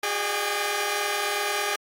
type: tone cluster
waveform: 10% pulse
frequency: 371.9 / 411.7 / 603 / 801 / 1153 Hz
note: F#4 / G#4 / D5 / G5 / D6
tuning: +9 / -15 / +46 / +37 / -32 cents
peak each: -28 / -19 / -24 / -24 / -28 dBFS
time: 0.03-1.76 s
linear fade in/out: 5 ms
effects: AAC 48 kbps